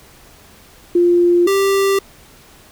sine / square tone pair in turn, 349.2 / 392.6 Hz, F4 / G4, 0 / +3 cents, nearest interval major second, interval 203 cents, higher second, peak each -9 / -13 dBFS, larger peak first, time 0.95-1.47 / 1.47-1.99 s, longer neither, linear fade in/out 5 ms, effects pink hiss -45 dBFS RMS until 2.71 s

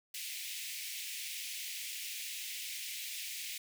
pink high-pass noise, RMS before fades -42 dBFS, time 0.14-3.58 s, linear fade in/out 5 ms, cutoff 2100 Hz, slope 48 dB/octave, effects none

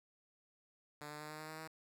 5% pulse tone with pitch steps, 148.4 / 150.12 / 151.87 / 153.63 / 155.42 / 157.22 / 159.05 Hz, D3 / D3 / D#3 / D#3 / D#3 / D#3 / D#3, +18 / +38 / -42 / -22 / -2 / +18 / +38 cents, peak -35 dBFS, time 1.01-1.675 s, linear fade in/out 2 ms, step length 95 ms, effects none

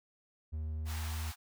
triangle tone with pitch glide, 77.78 to 79.51 Hz, D#2 to D#2, 0 to +38 cents, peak -33 dBFS, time 0.52-1.32 s, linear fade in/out 20 ms, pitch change +38 cents, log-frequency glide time 0.75-1.05 s
pink high-pass noise, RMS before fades -46 dBFS, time 0.85-1.36 s, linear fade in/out 50 ms, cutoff 690 Hz, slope 96 dB/octave
effects none

